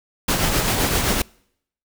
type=noise with tremolo; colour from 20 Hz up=pink; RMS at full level=-18 dBFS; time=0.28-1.22 s; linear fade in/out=5 ms; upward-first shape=triangle; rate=7.7 Hz; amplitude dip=45%; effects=noise-tail reverb RT60 0.7 s tail -26 dB re dry